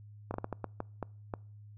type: slowing click train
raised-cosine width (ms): 1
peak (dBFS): -21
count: 9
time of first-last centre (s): 0.31-1.338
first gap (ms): 31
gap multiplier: 1.39
effects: noise-tail reverb RT60 0.5 s tail -26 dB re dry + added 104 Hz sine -49 dBFS peak until 1.77 s